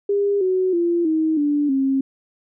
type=tone with pitch steps; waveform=sine; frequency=403.5 / 372.2 / 343.2 / 316.6 / 292 / 269.3 Hz; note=G#4 / F#4 / F4 / D#4 / D4 / C#4; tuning=-50 / +10 / -30 / +30 / -10 / -50 cents; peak=-16 dBFS; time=0.09-2.01 s; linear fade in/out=5 ms; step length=320 ms; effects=none